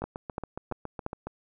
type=two click trains; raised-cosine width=1 ms; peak=-17 / -21 dBFS; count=4 / 10; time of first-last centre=0.04-1.064 / 0.02-1.27 s; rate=2.93 / 7.2 Hz; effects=none